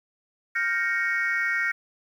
sine chord, G half-diminished seventh, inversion third, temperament equal, 1396.9 / 1568 / 1864.7 / 2217 Hz, F6 / G6 / Bb6 / Db7, 0 / 0 / 0 / 0 cents, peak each -29 / -29 / -25 / -28 dBFS, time 0.55-1.72 s, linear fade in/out 10 ms, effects tanh soft clip ceiling -16 dBFS + 9-bit

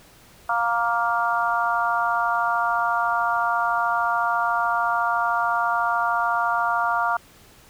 harmonic tone, 233.8 Hz, A#3, 5 cents sharp, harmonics 3 / 4 / 5 / 6, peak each -25 / -25 / -25 / -25 dBFS, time 0.49-7.17 s, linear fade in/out 5 ms, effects pink hiss -51 dBFS RMS until 7.69 s

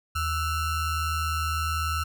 square ring-modulated tone, 698.5 Hz, F5, in tune, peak -23 dBFS, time 0.15-2.04 s, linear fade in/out 10 ms, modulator 619 Hz, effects none

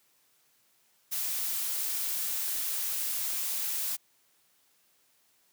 blue noise, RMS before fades -32 dBFS, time 1.11-3.97 s, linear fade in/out 20 ms, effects white hiss -68 dBFS RMS until 5.52 s + high-pass 100 Hz 12 dB/octave

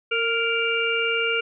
harmonic tone with a mistuned harmonic, 466.2 Hz, A#4, in tune, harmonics 1 / 3 / 5 / 6, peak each -26 / -26 / -26 / -26 dBFS, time 0.11-1.41 s, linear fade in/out 10 ms, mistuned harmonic 1, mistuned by -28 cents, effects none

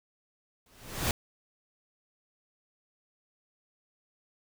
pink noise with exponential growth, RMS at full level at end -25 dBFS, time 0.66-1.11 s, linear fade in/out 2 ms, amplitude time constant 96 ms, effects none

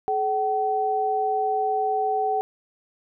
sine tone pair together, 427.1 / 761.9 Hz, G#4 / G5, +48 / -49 cents, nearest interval minor seventh, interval 1003 cents, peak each -26 / -22 dBFS, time 0.08-2.41 s, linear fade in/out 0 ms, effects none

